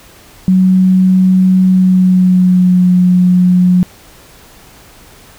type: tone with pitch glide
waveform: sine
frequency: 186.2 to 180.59 Hz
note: F#3 to F#3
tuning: +11 to -42 cents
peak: -5 dBFS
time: 0.48-3.83 s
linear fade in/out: 0 ms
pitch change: -53 cents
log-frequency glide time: 1.66-2.9 s
effects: pink hiss -40 dBFS RMS until 5.38 s